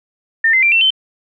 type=tone with pitch steps; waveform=sine; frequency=1810 / 2067 / 2361 / 2696 / 3079 Hz; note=A6 / C7 / D7 / E7 / G7; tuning=+48 / -22 / +9 / +38 / -32 cents; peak=-9 dBFS; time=0.44-0.905 s; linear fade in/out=5 ms; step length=93 ms; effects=none